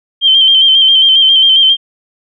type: tone with vibrato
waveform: sine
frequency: 3136 Hz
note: G7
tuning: in tune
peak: -4 dBFS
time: 0.21-1.77 s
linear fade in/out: 50 ms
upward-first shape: square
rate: 7.4 Hz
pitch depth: 32 cents each way
effects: none